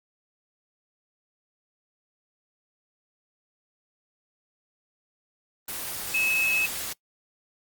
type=tone in noise; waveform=sine; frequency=2585 Hz; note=E7; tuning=34 cents flat; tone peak=-22 dBFS; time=6.14-6.66 s; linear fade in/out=5 ms; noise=white; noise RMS=-33 dBFS; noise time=5.68-6.93 s; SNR=+8 dB; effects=noise-tail reverb RT60 0.1 s tail -22 dB re dry + Opus 24 kbps